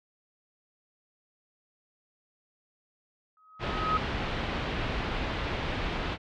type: tone with exponential growth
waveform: sine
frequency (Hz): 1268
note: D#6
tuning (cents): +32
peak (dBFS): -22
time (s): 3.37-3.97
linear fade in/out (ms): 1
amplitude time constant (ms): 130
type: low-pass noise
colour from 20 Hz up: pink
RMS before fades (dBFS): -32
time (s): 3.59-6.18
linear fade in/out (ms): 50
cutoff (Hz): 3600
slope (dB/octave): 24
effects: none